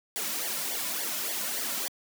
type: noise with flanger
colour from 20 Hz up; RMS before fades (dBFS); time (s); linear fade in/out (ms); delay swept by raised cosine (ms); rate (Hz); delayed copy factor
white; -32; 0.16-1.88; 0; 0.76 to 2.56; 3.5; -0.8
effects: high-pass 200 Hz 12 dB/octave